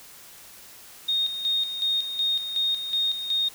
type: tone with tremolo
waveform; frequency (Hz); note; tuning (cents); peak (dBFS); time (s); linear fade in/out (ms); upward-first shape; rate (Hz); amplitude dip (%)
sine; 3702; A#7; -13; -21; 1.08-3.49; 10; square; 2.7; 60
effects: white hiss -47 dBFS RMS until 3.54 s